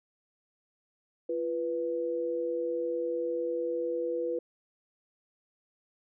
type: tone pair together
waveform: sine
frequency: 343.2 / 492.2 Hz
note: F4 / B4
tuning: -30 / -6 cents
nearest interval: tritone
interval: 624 cents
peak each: -34 / -30 dBFS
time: 1.29-4.39 s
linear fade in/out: 5 ms
effects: none

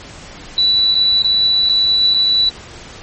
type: tone with dropouts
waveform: sine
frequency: 3951 Hz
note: B7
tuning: in tune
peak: -10 dBFS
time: 0.58-2.49 s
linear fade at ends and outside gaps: 1 ms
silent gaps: 0.944-0.953 / 1.222-1.245 / 1.689-1.696 / 2.141-2.145 s
effects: pink hiss -35 dBFS RMS until 3.02 s + MP3 32 kbps

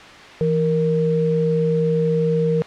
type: tone pair together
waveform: sine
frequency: 164.83 / 466.2 Hz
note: E3 / A#4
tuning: 0 / 0 cents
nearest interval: octave + tritone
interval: 1800 cents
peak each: -19 / -18 dBFS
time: 0.41-2.62 s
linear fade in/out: 0 ms
effects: white hiss -39 dBFS RMS until 2.66 s + low-pass 3000 Hz 12 dB/octave

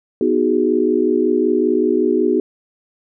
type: chord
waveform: sine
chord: G# minor seventh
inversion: first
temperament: equal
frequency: 246.9 / 311.1 / 370 / 415.3 Hz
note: B3 / D#4 / F#4 / G#4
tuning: 0 / 0 / 0 / 0 cents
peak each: -20 / -19 / -17 / -19 dBFS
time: 0.21-2.4 s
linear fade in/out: 2 ms
effects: none

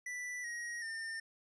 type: tone with pitch steps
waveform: square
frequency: 1975.5 / 1889.6 / 1807.4 Hz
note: B6 / A#6 / A6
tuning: 0 / +23 / +46 cents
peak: -40 dBFS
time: 0.06-1.2 s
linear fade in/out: 5 ms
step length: 380 ms
effects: resampled to 22050 Hz

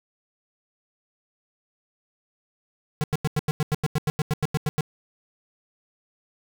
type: tone bursts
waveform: square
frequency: 151.8 Hz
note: D#3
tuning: 42 cents flat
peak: -21 dBFS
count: 16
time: 3.01-4.808 s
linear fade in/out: 0 ms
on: 28 ms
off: 90 ms
effects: none

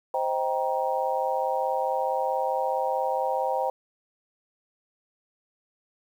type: chord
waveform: sine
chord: C minor seventh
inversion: none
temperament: just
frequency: 523.3 / 627.9 / 784.9 / 941.9 Hz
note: C5 / Eb5 / G5 / Bb5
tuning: 0 / +16 / +2 / +18 cents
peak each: -28 / -32 / -28 / -30 dBFS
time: 0.14-3.7 s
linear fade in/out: 2 ms
effects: 9-bit

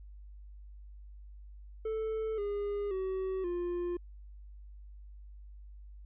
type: tone with pitch steps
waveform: triangle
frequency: 440 / 408.2 / 378.6 / 351.3 Hz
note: A4 / G#4 / F#4 / F4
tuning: 0 / -30 / +40 / +10 cents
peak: -30 dBFS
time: 1.85-3.97 s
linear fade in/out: 5 ms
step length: 530 ms
effects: added 50 Hz sine -47 dBFS peak until 6.05 s + resampled to 8000 Hz

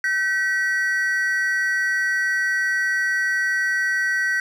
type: tone pair together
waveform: triangle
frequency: 1533.6 / 1929 Hz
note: G6 / B6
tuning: -38 / -41 cents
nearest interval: major third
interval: 397 cents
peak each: -20 dBFS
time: 0.04-4.4 s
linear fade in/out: 2 ms
effects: none

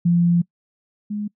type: tone pair in turn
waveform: sine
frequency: 172.5 / 208.1 Hz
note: F3 / G#3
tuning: -21 / +4 cents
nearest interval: minor third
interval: 325 cents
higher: second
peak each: -13 / -23 dBFS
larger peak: first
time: 0.05-0.42 / 1.1-1.28 s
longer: first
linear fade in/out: 10 ms
effects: noise-tail reverb RT60 0.1 s tail -24 dB re dry

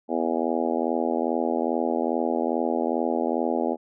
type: harmonic tone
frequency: 82.41 Hz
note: E2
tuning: in tune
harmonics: 3 / 4 / 5 / 6 / 7 / 8 / 9 / 10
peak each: -28 / -29 / -30 / -31 / -31 / -32 / -33 / -33 dBFS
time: 0.08-3.77 s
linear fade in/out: 50 ms
effects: none

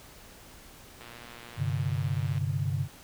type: click train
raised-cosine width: 0.3 ms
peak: -30 dBFS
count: 164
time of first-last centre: 1.01-2.38 s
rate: 119 Hz
type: chord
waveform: sine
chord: G suspended fourth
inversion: none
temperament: equal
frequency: 98 / 130.81 / 146.83 Hz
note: G2 / C3 / D3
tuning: 0 / 0 / 0 cents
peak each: -31 dBFS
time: 1.56-2.88 s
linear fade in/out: 50 ms
effects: pink hiss -51 dBFS RMS until 3.03 s

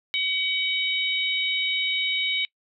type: harmonic tone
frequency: 756 Hz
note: F#5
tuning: 37 cents sharp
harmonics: 3 / 4 / 5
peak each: -26 / -27 / -28 dBFS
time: 0.14-2.45 s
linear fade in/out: 0 ms
effects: noise-tail reverb RT60 0.1 s tail -24 dB re dry

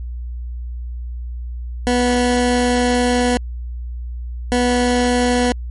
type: tone bursts at uneven times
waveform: 20% pulse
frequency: 245.5 Hz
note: B3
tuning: 10 cents flat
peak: -9 dBFS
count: 2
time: 1.87-3.37 / 4.52-5.52 s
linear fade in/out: 0 ms
effects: added 60 Hz sine -24 dBFS peak until 5.7 s + MP3 48 kbps

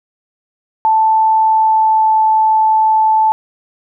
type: tone with pitch glide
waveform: sine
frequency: 880 to 874.4 Hz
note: A5 to A5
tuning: 0 to -11 cents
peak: -8 dBFS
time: 0.85-3.32 s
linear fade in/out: 0 ms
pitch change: -11 cents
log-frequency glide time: 1.38-2.23 s
effects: none

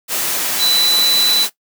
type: tone in noise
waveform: sine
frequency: 3981 Hz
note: B7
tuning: 13 cents sharp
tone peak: -13 dBFS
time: 0.58-1.47 s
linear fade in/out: 50 ms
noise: white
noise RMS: -19 dBFS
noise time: 0.08-1.5 s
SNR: +3 dB
effects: noise-tail reverb RT60 0.1 s tail -17 dB re dry + high-pass 200 Hz 12 dB/octave

